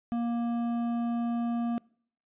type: tone with hard clipping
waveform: sine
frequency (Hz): 235.4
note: A#3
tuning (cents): +17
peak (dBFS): -29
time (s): 0.12-1.78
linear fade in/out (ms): 0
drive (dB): 9
effects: noise-tail reverb RT60 0.6 s tail -25 dB re dry + resampled to 8000 Hz